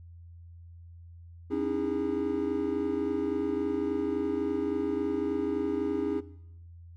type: tone cluster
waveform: triangle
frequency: 270 / 298.5 / 322.1 / 408.5 Hz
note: C#4 / D4 / E4 / G#4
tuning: -45 / +28 / -40 / -29 cents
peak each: -31 dBFS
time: 1.5-6.21 s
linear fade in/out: 20 ms
effects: noise-tail reverb RT60 0.8 s tail -19 dB re dry + added 85 Hz sine -46 dBFS peak until 6.96 s